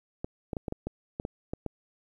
clicks, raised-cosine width 2 ms, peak -19 dBFS, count 10, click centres 0.245 / 0.532 / 0.568 / 0.682 / 0.724 / 0.87 / 1.199 / 1.251 / 1.535 / 1.663 s, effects 10-bit

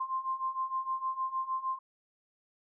sine beating tone pair, 1046 / 1052.5 Hz, C6 / C6, -1 / +10 cents, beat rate 6.5 Hz, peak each -36 / -33 dBFS, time 0-1.79 s, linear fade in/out 10 ms, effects none

